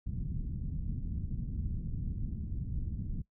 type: low-pass noise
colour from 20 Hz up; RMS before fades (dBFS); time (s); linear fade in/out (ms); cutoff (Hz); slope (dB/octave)
pink; -36; 0.06-3.22; 10; 200; 24
effects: noise-tail reverb RT60 0.1 s tail -19 dB re dry